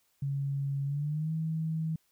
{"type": "tone with pitch glide", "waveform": "sine", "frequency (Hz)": [139.2, 159.9], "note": ["C#3", "D#3"], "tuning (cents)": [8, 48], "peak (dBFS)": -29, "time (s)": [0.22, 1.96], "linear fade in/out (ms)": 5, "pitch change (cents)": 240, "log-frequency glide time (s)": [0.85, 1.32], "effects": ["white hiss -72 dBFS RMS until 2.11 s"]}